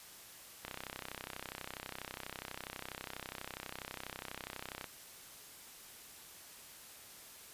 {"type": "click train", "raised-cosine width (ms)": 0.3, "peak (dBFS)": -25, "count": 136, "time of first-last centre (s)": [0.65, 4.843], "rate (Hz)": 32.2, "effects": ["white hiss -54 dBFS RMS until 7.53 s", "resampled to 32000 Hz"]}